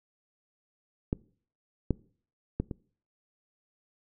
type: clicks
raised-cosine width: 3 ms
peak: -14 / -12 / -15 / -22 dBFS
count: 4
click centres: 1.129 / 1.907 / 2.6 / 2.712 s
effects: noise-tail reverb RT60 0.5 s tail -23 dB re dry